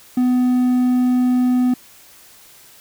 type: tone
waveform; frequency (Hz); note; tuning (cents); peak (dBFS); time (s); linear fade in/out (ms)
triangle; 250; B3; +21; -11; 0.17-1.74; 5
effects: white hiss -46 dBFS RMS until 2.8 s